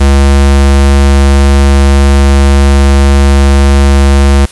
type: tone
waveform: square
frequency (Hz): 69.3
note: C#2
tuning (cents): 0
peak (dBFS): -3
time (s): 0-4.46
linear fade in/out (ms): 10
effects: white hiss -31 dBFS RMS until 4.51 s + resampled to 24000 Hz